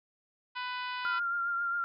harmonic tone, 497.7 Hz, B4, 13 cents sharp, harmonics 2 / 3 / 4 / 5 / 6 / 7 / 8 / 9 / 10, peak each -37 / -40 / -45 / -44 / -45 / -50 / -49 / -53 / -55 dBFS, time 0.55-1.2 s, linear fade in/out 20 ms
sine tone with vibrato, 1391 Hz, F6, 7 cents flat, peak -29 dBFS, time 1.05-1.84 s, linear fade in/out 0 ms, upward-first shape triangle, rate 7.4 Hz, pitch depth 29 cents each way
effects none

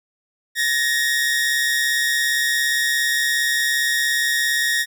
sawtooth tone pair together, 1727.4 / 1864.7 Hz, A6 / A#6, -32 / 0 cents, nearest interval minor second, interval 132 cents, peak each -21 / -15 dBFS, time 0.55-4.86 s, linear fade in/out 50 ms, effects none

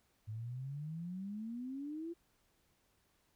sine exponential sweep, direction up, 105.1 to 345.7 Hz, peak -40 dBFS, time 0.27-2.14 s, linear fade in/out 20 ms, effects pink hiss -75 dBFS RMS until 3.35 s

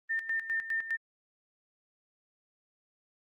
sine tone with tremolo, 1806 Hz, A6, 45 cents sharp, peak -28 dBFS, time 0.09-0.97 s, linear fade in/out 20 ms, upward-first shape square, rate 4.9 Hz, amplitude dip 70%, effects Opus 24 kbps

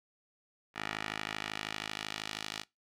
10% pulse tone with band-pass filter sweep, 52.8 Hz, G#1, 29 cents sharp, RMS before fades -40 dBFS, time 0.74-2.65 s, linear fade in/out 50 ms, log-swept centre 2000 to 4000 Hz, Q 1.1, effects noise-tail reverb RT60 0.2 s tail -21 dB re dry

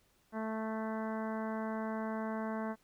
harmonic tone, 220 Hz, A3, in tune, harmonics 1 / 2 / 3 / 4 / 5 / 6 / 7 / 8 / 9, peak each -37 / -44 / -42 / -45 / -46 / -53 / -49 / -55 / -56 dBFS, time 0.32-2.76 s, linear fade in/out 50 ms, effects pink hiss -71 dBFS RMS until 2.83 s

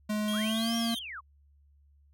square tone with pitch glide, 211.5 to 230.6 Hz, G#3 to A#3, +32 to -19 cents, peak -29 dBFS, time 0.09-0.95 s, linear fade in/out 10 ms, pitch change +149 cents, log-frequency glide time 0.35-0.71 s
45% pulse tone with vibrato, 3200 Hz, G7, 35 cents sharp, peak -35 dBFS, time 0.28-0.99 s, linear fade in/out 2 ms, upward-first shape sine, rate 4.1 Hz, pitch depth 33 cents each way
sine linear two-way sweep, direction up then down, 987.8 to 5740 to 987.8 Hz, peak -38 dBFS, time 0.32-1.21 s, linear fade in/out 20 ms, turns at 0.77 s
effects added 71 Hz sine -59 dBFS peak until 2.13 s

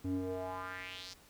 square tone with band-pass filter sweep, 92.5 Hz, F#2, in tune, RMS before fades -40 dBFS, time 0.04-1.14 s, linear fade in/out 10 ms, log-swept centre 210 to 5400 Hz, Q 3.2, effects pink hiss -61 dBFS RMS until 1.29 s

